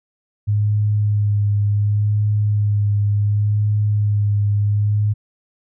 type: tone with vibrato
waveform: sine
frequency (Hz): 103.83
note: G#2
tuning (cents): 0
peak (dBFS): -14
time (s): 0.47-5.14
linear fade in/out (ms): 20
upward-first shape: sine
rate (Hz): 0.69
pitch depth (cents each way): 19
effects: none